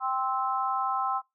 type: chord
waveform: sine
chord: C major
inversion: second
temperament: just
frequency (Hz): 784.9 / 1046.5 / 1308.1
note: G5 / C6 / E6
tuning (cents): +2 / 0 / -14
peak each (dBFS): -30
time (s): 0-1.22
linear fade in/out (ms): 50
effects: noise-tail reverb RT60 0.2 s tail -22 dB re dry